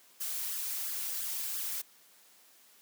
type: noise with flanger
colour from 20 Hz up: blue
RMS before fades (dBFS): -36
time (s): 0.2-1.82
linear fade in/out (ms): 10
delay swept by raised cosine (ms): 0.6 to 3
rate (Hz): 2.9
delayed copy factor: +0.55
effects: white hiss -61 dBFS RMS until 2.81 s + high-pass 200 Hz 12 dB/octave